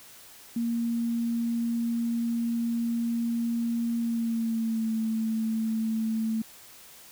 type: tone with pitch glide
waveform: sine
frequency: 233.1 to 222.1 Hz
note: A#3 to A3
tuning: 0 to +16 cents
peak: -25 dBFS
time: 0.56-6.42 s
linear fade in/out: 5 ms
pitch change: -84 cents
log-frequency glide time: 3.97-4.93 s
effects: white hiss -50 dBFS RMS until 7.11 s